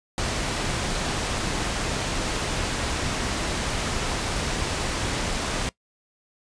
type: low-pass noise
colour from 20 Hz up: pink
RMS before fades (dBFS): -27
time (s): 0.18-5.69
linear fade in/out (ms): 0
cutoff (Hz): 8800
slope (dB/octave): 12
effects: noise-tail reverb RT60 0.1 s tail -21 dB re dry + resampled to 22050 Hz